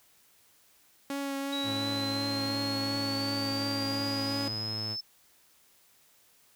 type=tone with vibrato; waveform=sawtooth; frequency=277.2 Hz; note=C#4; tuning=in tune; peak=-28 dBFS; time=1.1-4.48 s; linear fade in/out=2 ms; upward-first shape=triangle; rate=2.8 Hz; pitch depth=17 cents each way
type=exponential sweep; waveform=sine; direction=up; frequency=3861 to 5280 Hz; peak=-33 dBFS; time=1.52-5.01 s; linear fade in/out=10 ms
type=tone with pitch glide; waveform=sawtooth; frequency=107.3 to 107.98 Hz; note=A2 to A2; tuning=-43 to -32 cents; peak=-33 dBFS; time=1.63-4.97 s; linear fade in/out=50 ms; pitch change=+11 cents; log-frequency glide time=3.68-4.33 s
effects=white hiss -63 dBFS RMS until 6.55 s